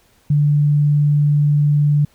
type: tone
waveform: sine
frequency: 146.83 Hz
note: D3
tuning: in tune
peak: -11 dBFS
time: 0.3-2.05 s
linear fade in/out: 5 ms
effects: pink hiss -56 dBFS RMS until 2.14 s